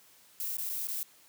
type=noise with dropouts; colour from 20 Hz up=violet; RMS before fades=-35 dBFS; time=0.4-1.03 s; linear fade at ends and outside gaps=0 ms; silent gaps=0.569-0.584 / 0.692-0.698 / 0.871-0.886 s; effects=white hiss -60 dBFS RMS until 1.28 s + high-pass 100 Hz 12 dB/octave